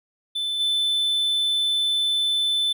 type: tone with level steps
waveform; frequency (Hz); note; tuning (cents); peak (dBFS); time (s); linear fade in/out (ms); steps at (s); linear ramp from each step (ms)
triangle; 3520; A7; 0; -22 / -18; 0.35-2.73; 10; 0.59; 20
effects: none